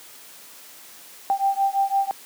sine beating tone pair, 784 / 789.9 Hz, G5 / G5, 0 / +13 cents, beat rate 5.9 Hz, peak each -22 dBFS, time 1.3-2.11 s, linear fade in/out 0 ms, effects white hiss -45 dBFS RMS until 2.25 s + high-pass 200 Hz 12 dB/octave

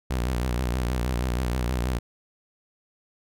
sawtooth tone with vibrato, 61.74 Hz, B1, in tune, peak -20 dBFS, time 0.1-1.99 s, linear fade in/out 10 ms, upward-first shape sine, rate 6.3 Hz, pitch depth 98 cents each way, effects none

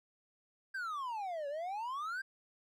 triangle exponential two-way sweep, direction down then up, 1611 to 554.4 to 1611 Hz, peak -35 dBFS, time 0.74-2.22 s, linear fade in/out 10 ms, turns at 1.48 s, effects none

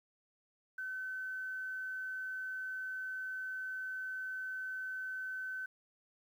sine tone with quantisation, 1523 Hz, F#6, 50 cents sharp, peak -38 dBFS, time 0.78-5.66 s, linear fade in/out 5 ms, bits 11, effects none

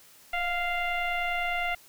sine tone with frequency modulation, 1396.9 Hz, F6, in tune, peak -26 dBFS, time 0.33-1.75 s, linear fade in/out 5 ms, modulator 691 Hz, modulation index 1.8, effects white hiss -55 dBFS RMS until 1.88 s

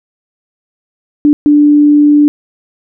sine tone bursts at uneven times, 294.2 Hz, D4, 3 cents sharp, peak -3 dBFS, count 2, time 1.25-1.33 / 1.46-2.28 s, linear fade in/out 0 ms, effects none

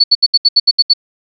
sine tone bursts, 4443 Hz, C#8, 3 cents sharp, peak -4 dBFS, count 9, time 0-0.936 s, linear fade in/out 10 ms, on 40 ms, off 72 ms, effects none

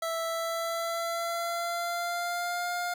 25% pulse tone with pitch glide, 659 to 706.3 Hz, E5 to F5, -1 to +19 cents, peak -26 dBFS, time 0.02-2.94 s, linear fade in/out 5 ms, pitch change +120 cents, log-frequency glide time 0.25-2.69 s, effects none

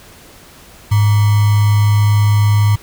sine tone with sample-and-hold, 104.2 Hz, G#2, 6 cents sharp, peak -8 dBFS, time 0.91-2.76 s, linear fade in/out 10 ms, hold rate 1050 Hz, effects pink hiss -41 dBFS RMS until 2.82 s

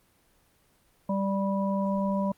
harmonic tone, 196 Hz, G3, in tune, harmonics 1 / 3 / 5, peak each -26 / -31 / -33 dBFS, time 1.09-2.32 s, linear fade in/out 5 ms, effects pink hiss -65 dBFS RMS until 2.37 s + Opus 24 kbps

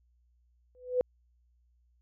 sine tone with exponential growth, 500 Hz, B4, 21 cents sharp, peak -20 dBFS, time 0.75-1.01 s, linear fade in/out 0 ms, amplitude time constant 56 ms, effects added 60 Hz sine -65 dBFS peak until 2.01 s

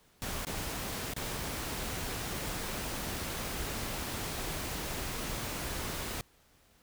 pink noise with dropouts, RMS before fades -37 dBFS, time 0.22-6.21 s, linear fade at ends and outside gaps 0 ms, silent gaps 0.45-0.469 / 1.136-1.164 s, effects pink hiss -65 dBFS RMS until 6.82 s

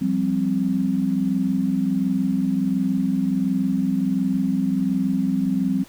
sine chord, F suspended second, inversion none, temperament equal, 174.61 / 196 / 261.6 Hz, F3 / G3 / C4, 0 / 0 / 0 cents, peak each -26 / -22 / -22 dBFS, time 0.01-5.84 s, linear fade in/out 10 ms, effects pink hiss -48 dBFS RMS until 5.88 s

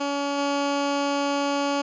15% pulse tone with level steps, 282.9 Hz, C#4, 35 cents sharp, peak -18 / -16 dBFS, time 0-1.82 s, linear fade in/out 10 ms, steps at 0.37 s, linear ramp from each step 20 ms, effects resampled to 16000 Hz

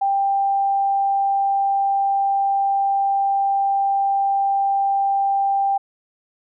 sine tone, 790 Hz, G5, 13 cents sharp, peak -16 dBFS, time 0.01-5.78 s, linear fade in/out 10 ms, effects none

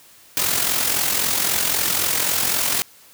white noise with amplitude modulation, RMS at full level -18 dBFS, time 0.37-2.82 s, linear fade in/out 0 ms, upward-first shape sine, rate 43.8 Hz, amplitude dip 55%, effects white hiss -49 dBFS RMS until 3.13 s + high-pass 60 Hz 12 dB/octave

